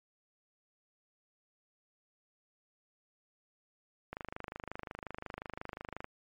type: click train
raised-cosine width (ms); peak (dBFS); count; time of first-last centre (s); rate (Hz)
0.5; -25; 50; 4.13-6.044; 25.6
effects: MP3 64 kbps